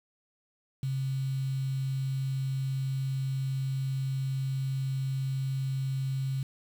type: tone with quantisation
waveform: sine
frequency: 133.8 Hz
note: C3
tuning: 39 cents sharp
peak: -28 dBFS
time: 0.83-6.43 s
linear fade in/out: 2 ms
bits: 8
effects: none